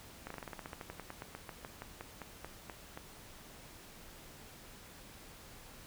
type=slowing click train; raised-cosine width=0.5 ms; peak=-28 dBFS; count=24; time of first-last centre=0.27-2.974 s; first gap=34 ms; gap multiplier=1.1; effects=pink hiss -54 dBFS RMS until 5.86 s